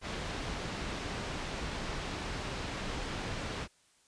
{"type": "low-pass noise", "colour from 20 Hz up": "pink", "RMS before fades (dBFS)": -38, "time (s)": [0.01, 3.68], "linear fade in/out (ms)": 50, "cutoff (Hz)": 4700, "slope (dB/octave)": 12, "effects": ["white hiss -67 dBFS RMS until 4.07 s", "resampled to 22050 Hz"]}